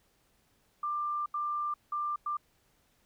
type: tone bursts at uneven times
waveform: sine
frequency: 1188 Hz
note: D6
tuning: 20 cents sharp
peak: -30 dBFS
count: 4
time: 0.83-1.26 / 1.34-1.74 / 1.92-2.16 / 2.26-2.37 s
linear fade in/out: 5 ms
effects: pink hiss -70 dBFS RMS until 3.05 s